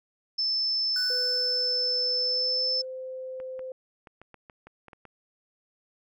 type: tone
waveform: sine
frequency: 5274 Hz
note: E8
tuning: in tune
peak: -24 dBFS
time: 0.38-2.82 s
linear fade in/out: 10 ms
type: tone with exponential decay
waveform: square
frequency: 1491 Hz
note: F#6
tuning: 13 cents sharp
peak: -33 dBFS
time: 0.96-2.85 s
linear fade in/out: 2 ms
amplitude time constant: 410 ms
type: tone with pitch glide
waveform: sine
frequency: 500 to 517.6 Hz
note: B4 to C5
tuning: +21 to -19 cents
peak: -34 dBFS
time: 1.1-3.72 s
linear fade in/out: 2 ms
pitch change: +60 cents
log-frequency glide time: 2.14-2.83 s
type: clicks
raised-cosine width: 0.5 ms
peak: -32 dBFS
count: 10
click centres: 3.401 / 3.593 / 4.072 / 4.216 / 4.343 / 4.498 / 4.67 / 4.883 / 4.932 / 5.053 s
effects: none